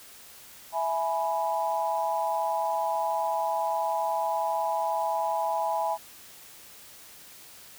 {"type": "chord", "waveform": "sine", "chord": "E major", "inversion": "none", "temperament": "equal with one note detuned", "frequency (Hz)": [659.3, 837.8, 987.8], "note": ["E5", "G#5", "B5"], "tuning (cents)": [0, 15, 0], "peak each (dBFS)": [-30, -28, -31], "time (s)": [0.72, 5.98], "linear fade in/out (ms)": 50, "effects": ["white hiss -49 dBFS RMS until 7.78 s"]}